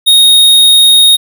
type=tone; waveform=square; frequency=3729 Hz; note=A#7; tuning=in tune; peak=-3 dBFS; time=0.06-1.17 s; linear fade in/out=20 ms; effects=none